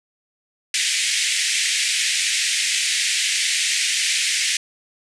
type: band-pass noise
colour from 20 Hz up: pink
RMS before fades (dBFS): -21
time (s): 0.74-4.57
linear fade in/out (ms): 2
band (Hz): 1900 to 9400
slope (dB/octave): 48
effects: none